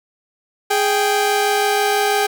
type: tone pair together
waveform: sawtooth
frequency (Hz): 415.3 / 784.5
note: G#4 / G5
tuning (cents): 0 / +1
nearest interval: major seventh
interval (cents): 1101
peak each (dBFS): -14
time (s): 0.7-2.27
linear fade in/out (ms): 10
effects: none